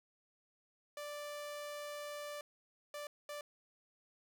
sawtooth tone bursts at uneven times, 587.3 Hz, D5, in tune, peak -39 dBFS, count 3, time 0.97-2.41 / 2.94-3.07 / 3.29-3.41 s, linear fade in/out 2 ms, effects none

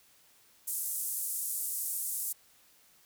pink band-pass noise, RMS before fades -35 dBFS, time 0.67-2.33 s, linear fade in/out 10 ms, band 8800 to 15000 Hz, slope 24 dB/octave, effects white hiss -63 dBFS RMS until 3.05 s

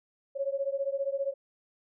sine beating tone pair, 545 / 560 Hz, C#5 / C#5, -29 / +18 cents, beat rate 15 Hz, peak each -31 / -32 dBFS, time 0.35-1.34 s, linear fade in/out 20 ms, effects none

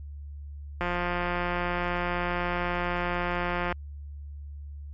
click train, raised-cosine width 0.5 ms, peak -14 dBFS, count 514, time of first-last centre 0.81-3.725 s, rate 176 Hz, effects added 72 Hz sine -37 dBFS peak until 4.93 s + MP3 48 kbps

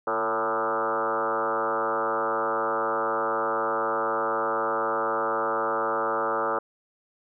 sine tone with frequency modulation, 884 Hz, A5, 8 cents sharp, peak -23 dBFS, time 0.07-6.59 s, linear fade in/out 5 ms, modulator 108 Hz, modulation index 4.6, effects none

